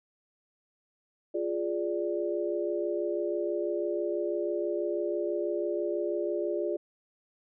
sine chord, D diminished, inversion first, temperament equal, 349.2 / 415.3 / 587.3 Hz, F4 / Ab4 / D5, 0 / 0 / 0 cents, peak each -31 / -33 / -33 dBFS, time 1.34-6.77 s, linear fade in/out 10 ms, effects none

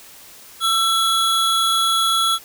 square tone pair together, 1336 / 3367 Hz, E6 / G#7, +23 / +23 cents, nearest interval octave + major third, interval 1600 cents, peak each -19 dBFS, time 0.6-2.39 s, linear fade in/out 50 ms, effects white hiss -43 dBFS RMS until 2.44 s

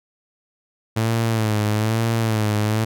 sawtooth tone with vibrato, 110 Hz, A2, in tune, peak -14 dBFS, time 0.96-2.85 s, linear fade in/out 10 ms, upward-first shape sine, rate 1.1 Hz, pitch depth 73 cents each way, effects none

